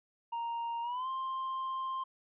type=tone with pitch glide; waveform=triangle; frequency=932.3 to 1052.5 Hz; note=A#5 to C6; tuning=0 to +10 cents; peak=-32 dBFS; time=0.32-2.04 s; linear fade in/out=10 ms; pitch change=+210 cents; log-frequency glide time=0.82-1.08 s; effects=resampled to 8000 Hz